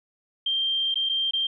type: tone with dropouts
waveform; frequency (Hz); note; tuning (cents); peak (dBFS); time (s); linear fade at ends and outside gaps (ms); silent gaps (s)
sine; 3169; G7; +18; -22; 0.46-1.47; 5; 0.943-0.956 / 1.091-1.095 / 1.31-1.334
effects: none